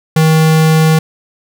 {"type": "tone", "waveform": "square", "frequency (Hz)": 158.5, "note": "D#3", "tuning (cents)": 32, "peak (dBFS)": -7, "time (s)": [0.16, 0.99], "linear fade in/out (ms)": 5, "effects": []}